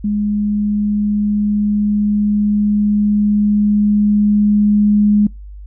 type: tone with level ramp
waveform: sine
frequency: 207.7 Hz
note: G#3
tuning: in tune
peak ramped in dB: -14 to -8 dBFS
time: 0.04-5.27 s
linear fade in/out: 5 ms
effects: noise-tail reverb RT60 0.2 s tail -26 dB re dry + added 50 Hz sine -30 dBFS peak until 5.66 s